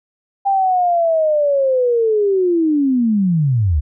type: linear sweep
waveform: sine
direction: down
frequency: 798 to 66 Hz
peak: -12 dBFS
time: 0.45-3.81 s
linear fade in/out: 20 ms
effects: none